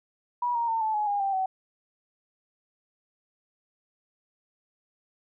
sine tone with pitch steps, 970 / 936.4 / 904 / 872.7 / 842.5 / 813.3 / 785.2 / 758 Hz, B5 / A#5 / A5 / A5 / G#5 / G#5 / G5 / F#5, -31 / +8 / +47 / -14 / +25 / -36 / +3 / +42 cents, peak -24 dBFS, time 0.42-1.46 s, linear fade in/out 5 ms, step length 130 ms, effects none

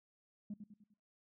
sine tone with echo, 207.7 Hz, G#3, in tune, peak -39 dBFS, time 0.5-0.54 s, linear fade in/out 5 ms, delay 100 ms, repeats 4, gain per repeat -7 dB, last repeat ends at 0.94 s, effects noise-tail reverb RT60 0.3 s tail -22 dB re dry + tanh soft clip ceiling -37 dBFS

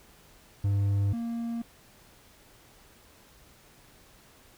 triangle tone pair in turn, 100 / 232.7 Hz, G2 / A#3, +35 / -3 cents, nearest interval octave + minor third, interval 1462 cents, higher second, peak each -21 / -28 dBFS, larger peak first, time 0.64-1.13 / 1.13-1.62 s, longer neither, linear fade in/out 5 ms, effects pink hiss -57 dBFS RMS until 4.57 s

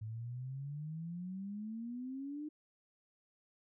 sine exponential sweep, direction up, 106.9 to 306.8 Hz, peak -40 dBFS, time 0.01-2.49 s, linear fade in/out 10 ms, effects none

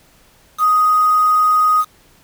sine tone with quantisation, 1248 Hz, D#6, 5 cents sharp, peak -10 dBFS, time 0.58-1.85 s, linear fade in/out 50 ms, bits 5, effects pink hiss -51 dBFS RMS until 2.23 s

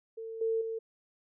sine tone with level steps, 450 Hz, A4, 39 cents sharp, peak -38 / -27 / -33 dBFS, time 0.17-0.79 s, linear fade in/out 10 ms, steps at 0.41 / 0.61 s, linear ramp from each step 5 ms, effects none

